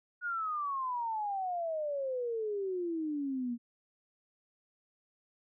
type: exponential sweep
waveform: sine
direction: down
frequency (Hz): 1464 to 232.8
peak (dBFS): -32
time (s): 0.21-3.58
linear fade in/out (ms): 50
effects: none